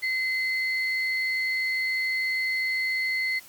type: tone pair together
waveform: sine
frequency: 2053 / 4350 Hz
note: C7 / C#8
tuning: -33 / -33 cents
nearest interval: octave + minor second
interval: 1300 cents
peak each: -24 / -34 dBFS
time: 0.02-3.4 s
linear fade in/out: 20 ms
effects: white hiss -49 dBFS RMS until 3.48 s + MP3 96 kbps